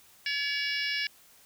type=harmonic tone with a mistuned harmonic; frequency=569 Hz; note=C#5; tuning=45 cents sharp; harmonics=3 / 4 / 5 / 6 / 7 / 8 / 9 / 10; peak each=-34 / -33 / -36 / -41 / -41 / -42 / -36 / -43 dBFS; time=0.26-1.07 s; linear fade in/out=2 ms; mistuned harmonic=10; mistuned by=-63 cents; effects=white hiss -58 dBFS RMS until 1.45 s